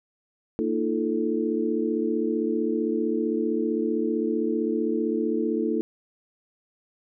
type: tone cluster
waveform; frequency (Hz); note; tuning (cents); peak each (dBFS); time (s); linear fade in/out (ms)
sine; 230.2 / 305.7 / 341.2 / 439; A#3 / D#4 / F4 / A4; -22 / -30 / -40 / -4; -28; 0.59-5.81; 0
effects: none